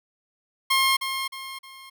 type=tone with echo; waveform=15% pulse; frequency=1069 Hz; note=C6; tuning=37 cents sharp; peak=-12 dBFS; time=0.7-0.97 s; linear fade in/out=10 ms; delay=310 ms; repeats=3; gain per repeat=-8 dB; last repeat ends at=1.9 s; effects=none